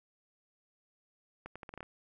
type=accelerating click train; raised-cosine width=0.5 ms; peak=-29 dBFS; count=8; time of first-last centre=1.46-1.829 s; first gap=96 ms; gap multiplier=0.79; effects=none